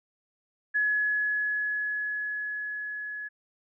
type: tone with level ramp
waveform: sine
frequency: 1694 Hz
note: G#6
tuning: 34 cents sharp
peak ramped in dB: -22 to -34 dBFS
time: 0.74-3.29 s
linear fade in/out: 20 ms
effects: none